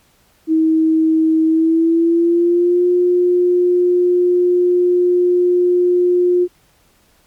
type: tone with pitch glide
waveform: sine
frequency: 319.3 to 356.3 Hz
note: D#4 to F4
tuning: +45 to +35 cents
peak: -10 dBFS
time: 0.47-6.48 s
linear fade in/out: 50 ms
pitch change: +190 cents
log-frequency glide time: 1.45-2.86 s
effects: pink hiss -55 dBFS RMS until 7.26 s + MP3 96 kbps